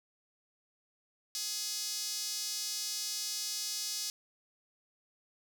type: tone with high-pass filter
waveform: sawtooth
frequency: 420 Hz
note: G#4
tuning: 19 cents sharp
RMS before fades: -37 dBFS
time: 1.35-4.1 s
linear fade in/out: 0 ms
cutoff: 5100 Hz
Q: 2.6
effects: none